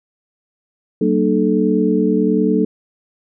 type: tone cluster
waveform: sine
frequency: 189.4 / 230.6 / 300.3 / 434.4 Hz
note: F#3 / A#3 / D4 / A4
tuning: +41 / -19 / +39 / -22 cents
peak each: -18 dBFS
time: 1.01-2.65 s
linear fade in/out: 5 ms
effects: none